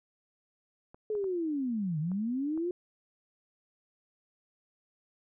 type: clicks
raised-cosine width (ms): 1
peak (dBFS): -36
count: 5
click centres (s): 0.945 / 1.152 / 1.242 / 2.117 / 2.576
type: linear two-way sweep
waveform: sine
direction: down then up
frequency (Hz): 435.3 to 147.1 to 363.1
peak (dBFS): -29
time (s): 1.1-2.71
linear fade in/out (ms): 2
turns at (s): 1.99
effects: none